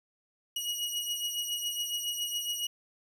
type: beating tone pair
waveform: sawtooth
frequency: 2895 / 2902.2 Hz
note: F#7 / F#7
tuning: -38 / -34 cents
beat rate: 7.2 Hz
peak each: -34 / -30 dBFS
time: 0.56-2.67 s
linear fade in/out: 5 ms
effects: none